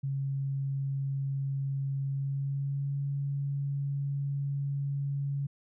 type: tone with pitch glide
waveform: sine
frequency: 137.2 to 140.16 Hz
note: C#3 to C#3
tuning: -17 to +19 cents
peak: -29 dBFS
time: 0.03-5.47 s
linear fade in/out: 10 ms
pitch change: +36 cents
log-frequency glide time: 2.06-2.98 s
effects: none